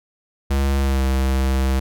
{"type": "tone with pitch glide", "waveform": "square", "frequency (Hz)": [68.5, 66.2], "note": ["C#2", "C2"], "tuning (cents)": [-20, 21], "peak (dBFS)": -17, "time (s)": [0.5, 1.8], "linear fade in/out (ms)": 10, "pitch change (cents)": -59, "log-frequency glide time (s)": [0.8, 1.03], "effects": []}